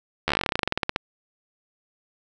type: slowing click train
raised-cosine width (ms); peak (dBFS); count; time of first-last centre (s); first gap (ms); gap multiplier
0.3; -6; 22; 0.28-0.961; 12; 1.09
effects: none